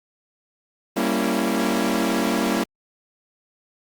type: chord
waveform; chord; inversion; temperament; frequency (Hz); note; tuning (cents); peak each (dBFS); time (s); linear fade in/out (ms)
sawtooth; G diminished seventh; none; equal with one note detuned; 196 / 233.1 / 277.2 / 333.7; G3 / Bb3 / Db4 / Fb4; 0 / 0 / 0 / +21; -22 / -20 / -22 / -22; 0.96-2.64; 10
effects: Opus 32 kbps